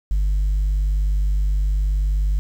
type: tone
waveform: sine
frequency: 49.59 Hz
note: G1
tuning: 21 cents sharp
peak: -14 dBFS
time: 0.11-2.39 s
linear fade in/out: 0 ms
effects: tanh soft clip ceiling -15 dBFS + 8-bit